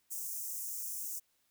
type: high-pass noise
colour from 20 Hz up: white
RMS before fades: -40 dBFS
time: 0.1-1.2 s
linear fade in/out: 20 ms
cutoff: 6000 Hz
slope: 48 dB/octave
effects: white hiss -75 dBFS RMS until 1.5 s